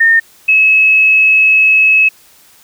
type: tone pair in turn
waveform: sine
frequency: 1824 / 2580 Hz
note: A#6 / E7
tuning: -38 / -38 cents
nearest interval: tritone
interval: 600 cents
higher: second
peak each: -5 dBFS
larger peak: neither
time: 0-0.2 / 0.48-2.09 s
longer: second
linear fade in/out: 10 ms
effects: white hiss -45 dBFS RMS until 2.63 s